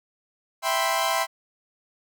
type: chord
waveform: sawtooth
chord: C major seventh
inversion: first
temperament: equal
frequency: 659.3 / 784 / 987.8 / 1046.5 Hz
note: E5 / G5 / B5 / C6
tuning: 0 / 0 / 0 / 0 cents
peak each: -23 / -24 / -26 / -23 dBFS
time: 0.62-1.27 s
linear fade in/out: 50 ms
effects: none